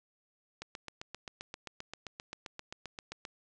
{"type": "click train", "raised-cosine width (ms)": 0.2, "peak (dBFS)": -24, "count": 21, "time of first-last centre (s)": [0.62, 3.252], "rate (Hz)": 7.6, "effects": ["resampled to 22050 Hz"]}